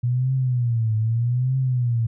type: tone with vibrato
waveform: sine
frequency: 120 Hz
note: B2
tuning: 49 cents flat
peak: -18 dBFS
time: 0.03-2.07 s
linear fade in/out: 10 ms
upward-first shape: triangle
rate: 0.81 Hz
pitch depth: 180 cents each way
effects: none